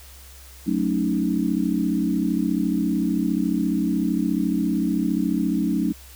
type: chord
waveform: sine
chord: D# half-diminished seventh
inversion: first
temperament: equal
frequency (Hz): 185 / 220 / 277.2 / 311.1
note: F#3 / A3 / C#4 / D#4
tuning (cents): 0 / 0 / 0 / 0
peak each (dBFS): -25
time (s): 0.66-5.93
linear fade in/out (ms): 20
effects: added 66 Hz sine -44 dBFS peak until 6.15 s + white hiss -47 dBFS RMS until 6.15 s